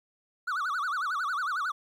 triangle tone with vibrato, 1300 Hz, E6, 24 cents flat, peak -26 dBFS, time 0.47-1.72 s, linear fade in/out 10 ms, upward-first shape sine, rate 11 Hz, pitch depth 260 cents each way, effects 11-bit

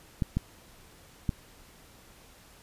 clicks, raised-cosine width 5 ms, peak -14 dBFS, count 3, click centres 0.222 / 0.37 / 1.292 s, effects pink hiss -55 dBFS RMS until 2.62 s + resampled to 32000 Hz

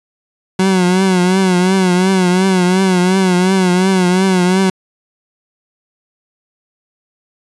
30% pulse tone with vibrato, 185 Hz, F#3, in tune, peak -7 dBFS, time 0.59-4.7 s, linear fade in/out 5 ms, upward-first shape triangle, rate 2.8 Hz, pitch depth 81 cents each way, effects resampled to 24000 Hz

